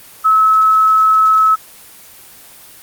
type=tone; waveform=sine; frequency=1294 Hz; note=E6; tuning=32 cents flat; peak=-7 dBFS; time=0.24-1.56 s; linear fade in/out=20 ms; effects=white hiss -39 dBFS RMS until 2.82 s + Opus 24 kbps